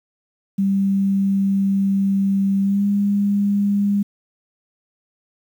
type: tone with pitch glide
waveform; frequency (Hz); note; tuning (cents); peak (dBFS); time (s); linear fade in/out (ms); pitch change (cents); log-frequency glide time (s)
sine; 196 to 202.1; G3 to G#3; 0 to -47; -15; 0.58-4.03; 10; +53; 2.62-2.85
effects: 8-bit